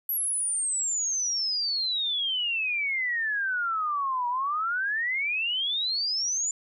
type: exponential two-way sweep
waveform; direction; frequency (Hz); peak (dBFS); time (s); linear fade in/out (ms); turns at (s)
sine; down then up; 11840 to 955 to 7160; -25; 0.09-6.51; 2; 4.28
effects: none